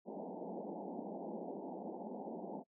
pink band-pass noise, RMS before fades -45 dBFS, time 0.05-2.64 s, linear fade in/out 50 ms, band 180 to 890 Hz, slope 96 dB/octave, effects noise-tail reverb RT60 0.1 s tail -24 dB re dry

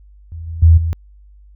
sine tone with level steps, 82.3 Hz, E2, 2 cents flat, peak -26 / -23 / -4 / -15 dBFS, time 0.32-0.93 s, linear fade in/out 0 ms, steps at 0.47 / 0.62 / 0.77 s, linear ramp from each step 10 ms, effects added 50 Hz sine -41 dBFS peak until 1.55 s

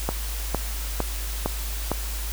click train, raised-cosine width 1 ms, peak -9 dBFS, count 5, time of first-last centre 0.09-1.916 s, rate 2.19 Hz, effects added 52 Hz sine -28 dBFS peak until 2.32 s + white hiss -35 dBFS RMS until 2.32 s

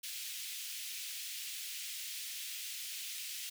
pink high-pass noise, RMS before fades -43 dBFS, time 0.03-3.5 s, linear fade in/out 10 ms, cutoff 2500 Hz, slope 24 dB/octave, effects none

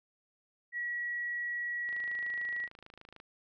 sine tone, 1923 Hz, B6, 47 cents flat, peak -33 dBFS, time 0.72-2.69 s, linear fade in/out 50 ms
click train, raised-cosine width 0.3 ms, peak -35 dBFS, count 36, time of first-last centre 1.89-3.201 s, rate 26.7 Hz
effects none

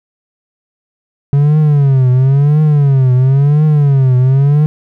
triangle tone with vibrato, 139.3 Hz, C#3, 9 cents sharp, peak -4 dBFS, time 1.33-4.66 s, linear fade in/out 0 ms, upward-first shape triangle, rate 0.97 Hz, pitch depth 190 cents each way, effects none

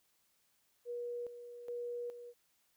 sine tone with tremolo, 481 Hz, B4, 46 cents flat, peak -38 dBFS, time 0.85-2.34 s, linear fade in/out 50 ms, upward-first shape square, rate 1.2 Hz, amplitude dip 65%, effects white hiss -75 dBFS RMS until 2.76 s

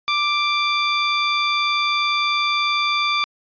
15% pulse tone, 1177 Hz, D6, 3 cents sharp, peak -11 dBFS, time 0.08-3.24 s, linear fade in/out 0 ms, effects resampled to 11025 Hz

